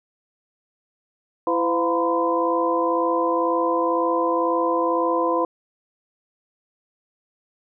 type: tone cluster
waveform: sine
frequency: 335 / 509 / 702 / 958 / 1020 Hz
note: E4 / C5 / F5 / A#5 / C6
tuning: +28 / -48 / +9 / +47 / -44 cents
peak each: -24 / -23 / -28 / -29 / -23 dBFS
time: 1.47-5.45 s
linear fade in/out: 2 ms
effects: none